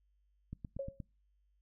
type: click train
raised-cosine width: 5 ms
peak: -30 dBFS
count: 5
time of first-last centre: 0.53-1.002 s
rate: 8.47 Hz
type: tone with exponential decay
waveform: sine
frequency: 548 Hz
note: C#5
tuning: 20 cents flat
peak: -33 dBFS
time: 0.79-1.02 s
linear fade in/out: 5 ms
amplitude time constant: 50 ms
effects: noise-tail reverb RT60 0.3 s tail -25 dB re dry + added 50 Hz sine -70 dBFS peak until 1.61 s